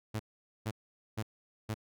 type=tone bursts; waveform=sawtooth; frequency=109.2 Hz; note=A2; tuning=13 cents flat; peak=-29 dBFS; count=4; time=0.14-1.744 s; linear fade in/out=10 ms; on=56 ms; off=460 ms; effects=none